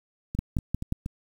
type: two click trains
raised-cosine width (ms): 5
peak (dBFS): -13 / -19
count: 4 / 4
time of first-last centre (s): 0.39-0.924 / 0.35-1.061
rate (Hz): 5.62 / 4.22
effects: 8-bit